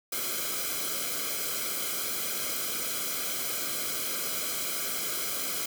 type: noise with comb filter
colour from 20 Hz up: white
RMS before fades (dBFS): -32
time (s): 0.12-5.66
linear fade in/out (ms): 5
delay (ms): 1.1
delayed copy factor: -0.9
effects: none